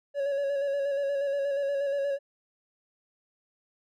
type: tone with vibrato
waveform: triangle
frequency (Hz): 560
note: C#5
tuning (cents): +18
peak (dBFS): -24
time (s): 0.14-2.19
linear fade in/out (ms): 50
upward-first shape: square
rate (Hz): 8.4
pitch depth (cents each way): 28
effects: none